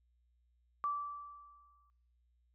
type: tone with exponential decay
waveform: sine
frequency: 1162 Hz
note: D6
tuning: 19 cents flat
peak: -31 dBFS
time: 0.84-1.9 s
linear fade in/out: 0 ms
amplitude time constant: 230 ms
effects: noise-tail reverb RT60 0.7 s tail -23 dB re dry + added 60 Hz sine -70 dBFS peak until 2.54 s